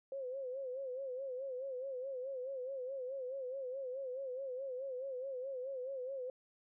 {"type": "tone with vibrato", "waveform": "sine", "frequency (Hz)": 523.3, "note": "C5", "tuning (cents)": 0, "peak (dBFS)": -39, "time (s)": [0.12, 6.3], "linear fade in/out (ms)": 2, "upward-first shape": "sine", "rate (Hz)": 4.7, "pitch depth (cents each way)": 91, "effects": []}